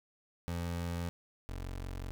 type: tone pair in turn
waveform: 25% pulse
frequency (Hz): 86 / 45.47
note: F2 / F#1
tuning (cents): -26 / -29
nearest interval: major seventh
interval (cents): 1103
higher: first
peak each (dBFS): -31 / -35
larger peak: first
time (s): 0.48-1.09 / 1.49-2.11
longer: second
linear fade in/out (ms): 0
effects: 12-bit